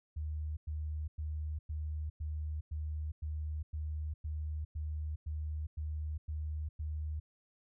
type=tone bursts; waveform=sine; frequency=76.6 Hz; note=D#2; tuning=27 cents flat; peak=-35 dBFS; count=14; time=0.16-7.2 s; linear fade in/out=10 ms; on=410 ms; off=100 ms; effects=none